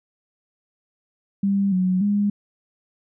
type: tone with pitch steps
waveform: sine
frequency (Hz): 198.1 / 184.4 / 204.3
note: G3 / F#3 / G#3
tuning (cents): +18 / -6 / -28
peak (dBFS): -17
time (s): 1.43-2.3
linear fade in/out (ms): 5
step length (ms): 290
effects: none